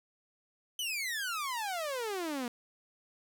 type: exponential sweep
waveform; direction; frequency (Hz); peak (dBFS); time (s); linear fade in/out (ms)
sawtooth; down; 3092 to 233.1; -30; 0.79-2.48; 2
effects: none